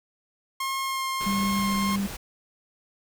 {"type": "tone with vibrato", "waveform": "sawtooth", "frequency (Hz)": 1069, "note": "C6", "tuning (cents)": 37, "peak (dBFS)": -23, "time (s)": [0.6, 1.96], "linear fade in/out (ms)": 5, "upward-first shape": "sine", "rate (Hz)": 1.5, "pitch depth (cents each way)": 10}
{"type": "noise", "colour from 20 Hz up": "pink", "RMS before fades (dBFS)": -37, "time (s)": [1.2, 2.17], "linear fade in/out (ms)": 10}
{"type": "tone", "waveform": "sine", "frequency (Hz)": 198.1, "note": "G3", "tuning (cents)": 18, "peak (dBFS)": -24, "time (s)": [1.26, 2.07], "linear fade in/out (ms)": 10}
{"effects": []}